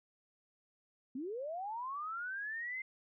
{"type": "linear sweep", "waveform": "sine", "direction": "up", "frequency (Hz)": [240, 2100], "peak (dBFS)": -38, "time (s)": [1.15, 2.82], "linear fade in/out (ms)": 5, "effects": []}